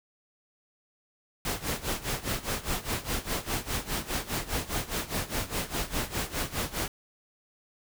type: noise with tremolo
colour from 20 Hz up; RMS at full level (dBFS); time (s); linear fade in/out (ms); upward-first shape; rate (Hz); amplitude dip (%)
pink; -29; 1.45-6.88; 2; sine; 4.9; 85
effects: none